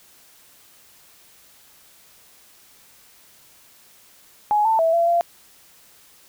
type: tone with pitch steps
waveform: sine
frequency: 838 / 890 / 655 / 678 / 687 Hz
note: G#5 / A5 / E5 / E5 / F5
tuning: +15 / +20 / -11 / +49 / -29 cents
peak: -15 dBFS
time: 4.51-5.21 s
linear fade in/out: 0 ms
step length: 140 ms
effects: white hiss -52 dBFS RMS until 6.28 s